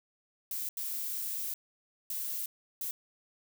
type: noise bursts at uneven times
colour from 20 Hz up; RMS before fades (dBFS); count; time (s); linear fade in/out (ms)
violet; -36; 4; 0.51-0.69 / 0.77-1.54 / 2.1-2.46 / 2.81-2.91; 2
effects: none